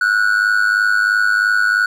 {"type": "tone with amplitude modulation", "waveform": "triangle", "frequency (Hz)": 1467, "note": "F#6", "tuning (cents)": -15, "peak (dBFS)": -7, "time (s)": [0.01, 1.86], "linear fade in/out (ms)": 5, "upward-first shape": "sine", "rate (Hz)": 103, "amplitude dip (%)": 75, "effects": []}